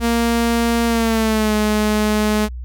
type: tone with pitch glide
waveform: sawtooth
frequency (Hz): 233.1 to 212.5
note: A#3 to G#3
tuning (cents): 0 to +40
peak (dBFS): -11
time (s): 0-2.49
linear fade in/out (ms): 50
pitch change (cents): -160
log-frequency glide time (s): 0.86-1.54
effects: added 61 Hz sine -26 dBFS peak until 2.64 s